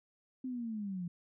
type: linear sweep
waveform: sine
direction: down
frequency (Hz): 261.7 to 169.5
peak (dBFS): -36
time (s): 0.44-1.08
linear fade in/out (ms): 5
effects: none